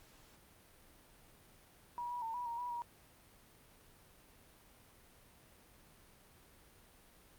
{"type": "tone with pitch steps", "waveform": "sine", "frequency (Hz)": [962, 971, 904, 975, 936, 976, 952], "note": ["B5", "B5", "A5", "B5", "A#5", "B5", "A#5"], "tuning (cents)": [-46, -30, 47, -23, 7, -21, 36], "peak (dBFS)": -38, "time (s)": [1.98, 2.82], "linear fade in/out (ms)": 0, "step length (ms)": 120, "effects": ["pink hiss -63 dBFS RMS until 7.38 s", "Opus 48 kbps"]}